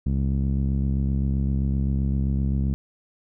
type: tone with low-pass filter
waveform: sawtooth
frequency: 67.7 Hz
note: C#2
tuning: 40 cents flat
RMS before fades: -23 dBFS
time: 0.06-2.74 s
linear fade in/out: 0 ms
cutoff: 200 Hz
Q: 1.9
effects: none

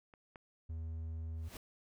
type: clicks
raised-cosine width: 0.5 ms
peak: -42 / -35 dBFS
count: 2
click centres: 0.138 / 0.358 s
type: tone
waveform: triangle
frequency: 80.9 Hz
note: E2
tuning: 32 cents flat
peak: -37 dBFS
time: 0.69-1.49 s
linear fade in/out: 10 ms
type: noise with exponential growth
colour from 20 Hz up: pink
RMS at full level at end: -46 dBFS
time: 1.34-1.57 s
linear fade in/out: 2 ms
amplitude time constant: 49 ms
effects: none

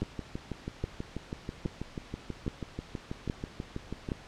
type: two click trains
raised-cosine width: 3 ms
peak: -18 / -22 dBFS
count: 6 / 26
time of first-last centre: 0.02-4.118 / 0.03-4.088 s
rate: 1.22 / 6.16 Hz
effects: pink hiss -50 dBFS RMS until 4.27 s + low-pass 5000 Hz 12 dB/octave

